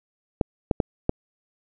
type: clicks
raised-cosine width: 2 ms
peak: -6 dBFS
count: 4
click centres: 0.412 / 0.712 / 0.802 / 1.094 s
effects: none